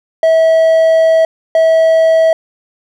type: tone pair in turn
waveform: triangle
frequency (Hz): 648 / 648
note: E5 / E5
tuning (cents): -30 / -30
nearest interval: unison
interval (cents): 0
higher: neither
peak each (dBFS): -4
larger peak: neither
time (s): 0.23-1.25 / 1.55-2.33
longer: first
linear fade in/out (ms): 2
effects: none